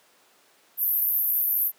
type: band-pass noise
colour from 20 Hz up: pink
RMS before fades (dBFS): -24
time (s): 0.77-1.72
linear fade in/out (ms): 50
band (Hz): 12000 to 14000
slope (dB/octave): 96
effects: pink hiss -59 dBFS RMS until 1.78 s + high-pass 400 Hz 12 dB/octave